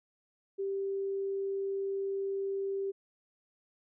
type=tone; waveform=sine; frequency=392 Hz; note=G4; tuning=in tune; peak=-31 dBFS; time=0.58-2.92 s; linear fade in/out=20 ms; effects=none